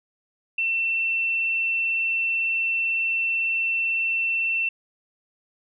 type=tone; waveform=sine; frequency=2691 Hz; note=E7; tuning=35 cents sharp; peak=-21 dBFS; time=0.58-4.69 s; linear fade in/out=5 ms; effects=none